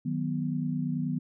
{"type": "chord", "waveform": "sine", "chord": "B major", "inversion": "first", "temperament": "equal", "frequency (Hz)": [155.56, 185, 246.9], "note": ["D#3", "F#3", "B3"], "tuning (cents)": [0, 0, 0], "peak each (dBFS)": [-31, -34, -31], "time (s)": [0.05, 1.19], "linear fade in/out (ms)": 10, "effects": []}